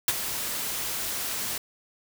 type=noise with ADSR envelope; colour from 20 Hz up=white; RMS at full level=-20 dBFS; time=0.08-1.58 s; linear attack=3 ms; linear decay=35 ms; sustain=-11 dB; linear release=4 ms; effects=none